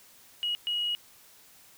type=tone bursts at uneven times; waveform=sine; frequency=2900 Hz; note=F#7; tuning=35 cents flat; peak=-26 dBFS; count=2; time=0.43-0.55 / 0.67-0.95 s; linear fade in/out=0 ms; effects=tanh soft clip ceiling -22 dBFS + white hiss -56 dBFS RMS until 1.77 s